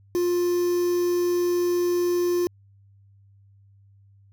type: tone with quantisation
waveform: triangle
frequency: 352.4 Hz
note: F4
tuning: 16 cents sharp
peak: -18 dBFS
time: 0.15-2.47 s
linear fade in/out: 0 ms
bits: 6
effects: added 99 Hz sine -52 dBFS peak until 4.32 s